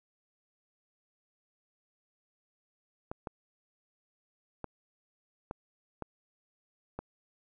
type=clicks; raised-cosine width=1 ms; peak=-23 dBFS; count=6; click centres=3.115 / 3.272 / 4.643 / 5.511 / 6.023 / 6.99 s; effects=none